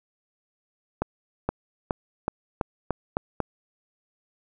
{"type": "accelerating click train", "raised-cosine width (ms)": 1, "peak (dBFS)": -10, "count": 8, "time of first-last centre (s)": [1.02, 3.403], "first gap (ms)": 470, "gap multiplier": 0.89, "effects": []}